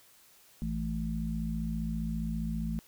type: harmonic tone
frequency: 55 Hz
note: A1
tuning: in tune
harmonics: 1 / 3 / 4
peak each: -35 / -35 / -35 dBFS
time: 0.62-2.79 s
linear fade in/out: 0 ms
effects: white hiss -60 dBFS RMS until 2.87 s